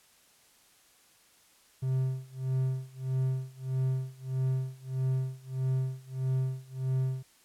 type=tone with tremolo; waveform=triangle; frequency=130.81 Hz; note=C3; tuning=in tune; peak=-23 dBFS; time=1.82-7.23 s; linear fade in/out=10 ms; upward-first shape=sine; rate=1.6 Hz; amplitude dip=95%; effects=white hiss -62 dBFS RMS until 7.44 s + low-pass 12000 Hz 12 dB/octave